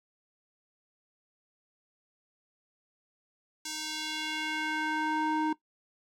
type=tone with band-pass filter sweep; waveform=square; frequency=310.2 Hz; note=D#4; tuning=5 cents flat; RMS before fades=-32 dBFS; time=3.65-5.53 s; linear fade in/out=5 ms; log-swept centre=6200 to 680 Hz; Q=1.3; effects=noise-tail reverb RT60 0.1 s tail -18 dB re dry